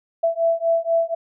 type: beating tone pair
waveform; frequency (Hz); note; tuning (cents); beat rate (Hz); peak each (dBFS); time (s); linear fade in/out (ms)
sine; 663 / 667.1; E5 / E5; +10 / +20; 4.1; -20; 0.23-1.15; 10
effects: none